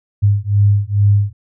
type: beating tone pair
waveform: sine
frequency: 100.8 / 103.1 Hz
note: G2 / G#2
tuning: +49 / -12 cents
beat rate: 2.3 Hz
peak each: -13 dBFS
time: 0.22-1.33 s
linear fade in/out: 20 ms
effects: none